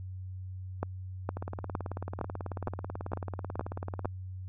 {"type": "two click trains", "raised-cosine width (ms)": 1, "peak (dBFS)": [-23, -17], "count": [50, 8], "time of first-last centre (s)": [[1.37, 4.048], [0.83, 4.056]], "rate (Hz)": [18.3, 2.17], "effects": ["added 93 Hz sine -38 dBFS peak until 4.48 s"]}